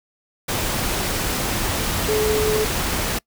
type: tone in noise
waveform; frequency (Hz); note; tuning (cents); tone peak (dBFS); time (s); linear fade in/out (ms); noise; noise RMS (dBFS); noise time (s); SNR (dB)
sine; 429.5; A4; -42; -18; 2.08-2.65; 10; pink; -23; 0.48-3.19; +2
effects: noise-tail reverb RT60 0.1 s tail -25 dB re dry